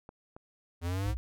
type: clicks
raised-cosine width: 1 ms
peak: -32 dBFS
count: 2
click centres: 0.091 / 0.365 s
type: linear sweep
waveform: square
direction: up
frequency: 82.9 to 107.8 Hz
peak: -31 dBFS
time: 0.81-1.15 s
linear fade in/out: 50 ms
type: tone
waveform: sine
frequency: 61.74 Hz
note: B1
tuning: in tune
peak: -31 dBFS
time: 1.06-1.17 s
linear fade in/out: 0 ms
effects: none